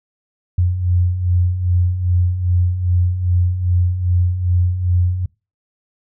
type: beating tone pair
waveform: sine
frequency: 87.31 / 89.81 Hz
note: F2 / F2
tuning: 0 / +49 cents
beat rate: 2.5 Hz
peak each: -21 / -14 dBFS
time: 0.58-5.26 s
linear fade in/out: 5 ms
effects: noise-tail reverb RT60 0.3 s tail -26 dB re dry